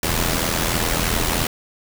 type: noise with amplitude modulation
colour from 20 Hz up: pink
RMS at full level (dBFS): -18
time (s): 0.03-1.47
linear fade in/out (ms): 2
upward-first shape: sine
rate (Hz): 83.1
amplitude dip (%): 65
effects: none